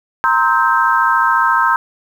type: chord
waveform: sine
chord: C dominant seventh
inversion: third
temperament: equal with one note detuned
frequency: 932.3 / 1046.5 / 1291.4 / 1568 Hz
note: Bb5 / C6 / E6 / G6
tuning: 0 / 0 / -36 / 0 cents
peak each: -16 dBFS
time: 0.24-1.76 s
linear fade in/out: 0 ms
effects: 7-bit